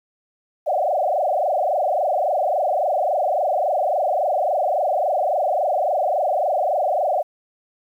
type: tone with frequency modulation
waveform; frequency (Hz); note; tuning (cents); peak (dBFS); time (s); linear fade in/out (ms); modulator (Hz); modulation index
sine; 668; E5; +23; -17; 0.66-7.23; 20; 23.6; 4.2
effects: 9-bit